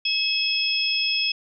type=tone cluster; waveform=sine; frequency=2579 / 3335 / 5180 Hz; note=E7 / G#7 / E8; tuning=-39 / +7 / -31 cents; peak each=-25 dBFS; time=0.05-1.32 s; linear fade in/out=5 ms; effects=none